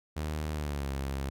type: tone with pitch glide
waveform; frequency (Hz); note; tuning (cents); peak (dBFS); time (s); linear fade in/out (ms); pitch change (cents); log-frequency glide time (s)
sawtooth; 76.6 to 68.24; D#2 to C#2; -27 to -27; -28; 0.16-1.3; 10; -200; 0.54-0.89
effects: none